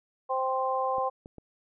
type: harmonic tone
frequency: 261.6 Hz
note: C4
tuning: in tune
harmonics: 2 / 3 / 4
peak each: -30 / -30 / -30 dBFS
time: 0.29-1.1 s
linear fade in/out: 20 ms
type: clicks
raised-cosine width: 2 ms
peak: -31 dBFS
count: 3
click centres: 0.983 / 1.259 / 1.383 s
effects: none